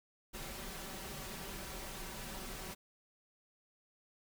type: noise with comb filter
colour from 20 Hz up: pink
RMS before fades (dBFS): -45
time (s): 0.33-2.75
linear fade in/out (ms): 20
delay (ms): 5.2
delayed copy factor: +0.55
effects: none